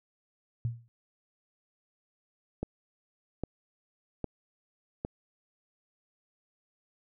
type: tone with exponential decay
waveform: sine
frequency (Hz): 117.1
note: A#2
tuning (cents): +8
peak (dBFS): -25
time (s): 0.65-0.88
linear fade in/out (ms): 0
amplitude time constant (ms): 50
type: click train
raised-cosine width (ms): 2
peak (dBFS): -19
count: 4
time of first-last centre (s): 2.63-5.049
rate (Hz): 1.24
effects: none